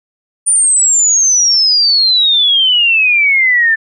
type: exponential sweep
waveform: sine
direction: down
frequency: 9397 to 1760 Hz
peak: -7 dBFS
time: 0.46-3.76 s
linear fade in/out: 20 ms
effects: none